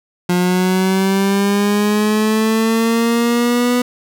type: linear sweep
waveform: 30% pulse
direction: up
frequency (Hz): 177.2 to 246.9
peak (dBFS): -10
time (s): 0.29-3.82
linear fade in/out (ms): 5
effects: none